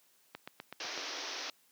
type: click train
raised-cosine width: 0.3 ms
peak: -26 dBFS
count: 6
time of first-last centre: 0.35-0.977 s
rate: 7.98 Hz
type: band-pass noise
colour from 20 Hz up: white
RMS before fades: -41 dBFS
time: 0.8-1.5 s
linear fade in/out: 2 ms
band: 270 to 6100 Hz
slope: 96 dB/octave
effects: white hiss -68 dBFS RMS until 1.71 s + high-pass 150 Hz 12 dB/octave